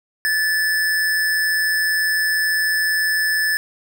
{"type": "tone with amplitude modulation", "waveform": "square", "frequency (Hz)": 1741, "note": "A6", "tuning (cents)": -19, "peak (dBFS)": -16, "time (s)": [0.25, 3.57], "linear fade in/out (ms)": 0, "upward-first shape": "sine", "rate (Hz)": 171, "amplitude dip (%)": 30, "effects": []}